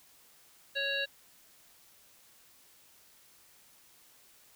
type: harmonic tone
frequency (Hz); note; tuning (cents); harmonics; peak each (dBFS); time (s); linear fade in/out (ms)
554.4; C#5; 0; 1 / 3 / 5 / 7 / 8; -38 / -34 / -36 / -36 / -46; 0.75-1.06; 20
effects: white hiss -61 dBFS RMS until 4.55 s